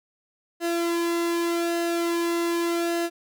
sawtooth tone with flanger, 340 Hz, F4, 46 cents flat, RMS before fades -25 dBFS, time 0.6-3.1 s, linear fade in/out 50 ms, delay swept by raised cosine 0.87 to 1.67 ms, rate 0.84 Hz, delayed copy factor -0.6, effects none

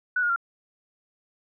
sine tone with pitch steps, 1480 / 1429.6 / 1380.9 Hz, F#6 / F6 / F6, 0 / +40 / -20 cents, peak -21 dBFS, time 0.16-0.361 s, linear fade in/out 5 ms, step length 67 ms, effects none

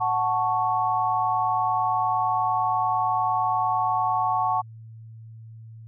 sine chord, F# minor, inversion none, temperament equal, 740 / 880 / 1108.7 Hz, F#5 / A5 / C#6, 0 / 0 / 0 cents, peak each -25 dBFS, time 0-4.62 s, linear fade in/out 20 ms, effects added 112 Hz sine -40 dBFS peak until 5.87 s

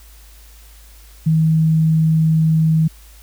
sine tone, 159.2 Hz, D#3, 40 cents sharp, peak -11 dBFS, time 1.26-2.88 s, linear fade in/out 10 ms, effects added 53 Hz sine -41 dBFS peak until 3.22 s + white hiss -48 dBFS RMS until 3.22 s

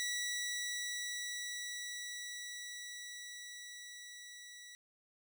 15% pulse tone with level ramp, 1945 Hz, B6, 27 cents flat, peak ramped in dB -29 to -45 dBFS, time 0-4.75 s, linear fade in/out 0 ms, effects none

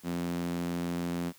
sawtooth tone with high-pass filter, 86.6 Hz, F2, 14 cents flat, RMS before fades -33 dBFS, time 0.03-1.33 s, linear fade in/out 50 ms, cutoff 210 Hz, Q 4.4, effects white hiss -58 dBFS RMS until 1.38 s

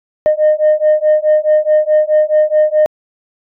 sine beating tone pair, 610 / 614.7 Hz, D#5 / D#5, -34 / -21 cents, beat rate 4.7 Hz, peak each -10 dBFS, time 0.26-2.86 s, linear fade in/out 0 ms, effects tanh soft clip ceiling -4 dBFS

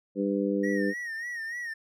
harmonic tone, 99.6 Hz, G2, 28 cents sharp, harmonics 2 / 3 / 4 / 5, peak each -29 / -29 / -32 / -31 dBFS, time 0.15-0.94 s, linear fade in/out 50 ms
triangle tone with vibrato, 1864.7 Hz, A#6, in tune, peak -31 dBFS, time 0.63-1.74 s, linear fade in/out 10 ms, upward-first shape sine, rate 3.4 Hz, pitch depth 77 cents each way
effects none

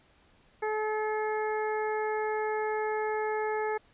harmonic tone, 430 Hz, A4, 40 cents flat, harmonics 1 / 2 / 3 / 4 / 5, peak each -30 / -33 / -41 / -39 / -42 dBFS, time 0.62-3.78 s, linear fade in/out 10 ms, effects pink hiss -63 dBFS RMS until 3.93 s + resampled to 8000 Hz

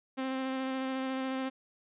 sawtooth tone with vibrato, 263.1 Hz, C4, 10 cents sharp, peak -28 dBFS, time 0.17-1.5 s, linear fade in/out 20 ms, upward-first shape square, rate 14 Hz, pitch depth 10 cents each way, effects resampled to 8000 Hz

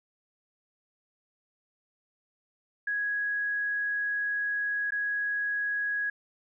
sine tone with dropouts, 1663 Hz, G#6, 2 cents sharp, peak -27 dBFS, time 2.87-6.1 s, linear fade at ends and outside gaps 5 ms, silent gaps 4.907-4.92 s, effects none

